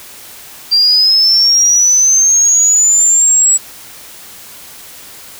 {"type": "linear sweep", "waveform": "sine", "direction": "up", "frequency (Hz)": [4699, 7800], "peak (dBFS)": -6, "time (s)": [0.71, 3.58], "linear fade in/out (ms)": 20, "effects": ["white hiss -34 dBFS RMS until 5.39 s"]}